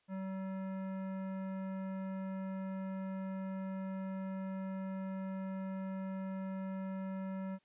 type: tone with hard clipping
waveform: sine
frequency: 190.7 Hz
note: G3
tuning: 47 cents flat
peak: -40 dBFS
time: 0.08-7.59 s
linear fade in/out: 50 ms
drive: 15 dB
effects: white hiss -75 dBFS RMS until 7.64 s + resampled to 8000 Hz